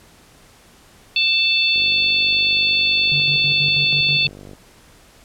harmonic tone, 883 Hz, A5, 6 cents sharp, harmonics 3 / 4 / 5, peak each -17 / -19 / -21 dBFS, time 1.16-4.27 s, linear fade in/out 2 ms
click train, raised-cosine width 2 ms, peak -25 dBFS, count 138, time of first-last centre 1.76-4.533 s, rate 49.4 Hz
triangle tone with tremolo, 146 Hz, D3, 10 cents flat, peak -22 dBFS, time 3.12-4.28 s, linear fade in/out 0 ms, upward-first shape square, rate 6.2 Hz, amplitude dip 70%
effects pink hiss -49 dBFS RMS until 5.24 s + low-pass 12000 Hz 12 dB/octave

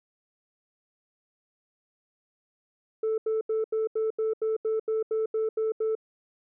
sine tone bursts, 440 Hz, A4, in tune, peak -22 dBFS, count 13, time 3.03-5.952 s, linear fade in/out 5 ms, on 150 ms, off 81 ms, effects tanh soft clip ceiling -22 dBFS

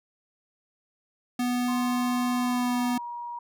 square tone, 246.1 Hz, B3, 6 cents flat, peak -25 dBFS, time 1.39-2.98 s, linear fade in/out 5 ms
sine tone with pitch glide, 1046.5 to 954.1 Hz, C6 to A#5, 0 to +40 cents, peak -33 dBFS, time 1.68-3.39 s, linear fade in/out 5 ms, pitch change -160 cents, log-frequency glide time 2.32-2.89 s
effects none

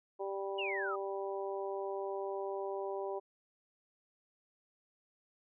harmonic tone, 196 Hz, G3, in tune, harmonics 2 / 3 / 4 / 5, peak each -38 / -42 / -44 / -46 dBFS, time 0.19-3.2 s, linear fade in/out 20 ms
sine exponential sweep, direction down, 2960 to 1191 Hz, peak -36 dBFS, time 0.58-0.96 s, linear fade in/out 10 ms
effects none

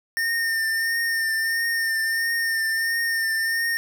square tone with vibrato, 1817 Hz, A#6, 45 cents flat, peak -22 dBFS, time 0.17-3.77 s, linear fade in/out 0 ms, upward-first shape triangle, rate 1.5 Hz, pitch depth 30 cents each way, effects none

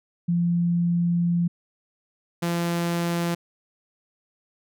sine / sawtooth tone pair in turn, 172.4 / 171.11 Hz, F3 / F3, -22 / -35 cents, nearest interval unison, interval 13 cents, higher first, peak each -19 dBFS, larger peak neither, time 0.28-1.48 / 2.42-3.35 s, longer first, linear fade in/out 10 ms, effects none

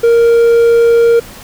triangle tone, 466.2 Hz, A#4, in tune, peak -3 dBFS, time 0.03-1.2 s, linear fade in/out 10 ms, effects pink hiss -33 dBFS RMS until 1.43 s

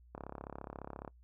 click train, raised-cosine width 1 ms, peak -29 dBFS, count 33, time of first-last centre 0.15-1.078 s, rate 34.5 Hz, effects noise-tail reverb RT60 0.1 s tail -23 dB re dry + added 60 Hz sine -58 dBFS peak until 1.23 s

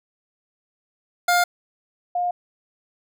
25% pulse / sine tone pair in turn, 706 / 710.5 Hz, F5 / F5, +19 / +30 cents, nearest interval unison, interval 11 cents, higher second, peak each -12 / -20 dBFS, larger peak first, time 1.28-1.44 / 2.15-2.31 s, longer neither, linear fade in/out 5 ms, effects none

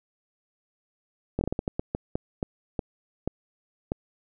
slowing click train, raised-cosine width 2 ms, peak -13 dBFS, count 14, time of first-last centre 1.39-3.919 s, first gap 21 ms, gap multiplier 1.33, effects none

